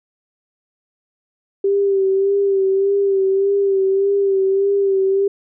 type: tone with vibrato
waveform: sine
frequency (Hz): 392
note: G4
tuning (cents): 0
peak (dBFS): -13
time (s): 1.64-5.28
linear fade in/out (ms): 5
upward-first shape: sine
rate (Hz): 1.7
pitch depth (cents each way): 37
effects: none